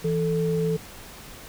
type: tone pair together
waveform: sine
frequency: 164.81 / 440 Hz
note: E3 / A4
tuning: 0 / 0 cents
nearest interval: octave + perfect fourth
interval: 1700 cents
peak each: -24 dBFS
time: 0.04-0.77 s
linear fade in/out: 10 ms
effects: pink hiss -43 dBFS RMS until 1.48 s